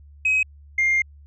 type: tone pair in turn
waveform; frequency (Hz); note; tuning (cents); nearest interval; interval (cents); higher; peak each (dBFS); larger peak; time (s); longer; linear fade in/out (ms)
sine; 2538 / 2114; D#7 / C7; +34 / +17; minor third; 317; first; -15; neither; 0.25-0.43 / 0.78-1.02; second; 5
effects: tanh soft clip ceiling -14 dBFS + added 72 Hz sine -44 dBFS peak until 1.26 s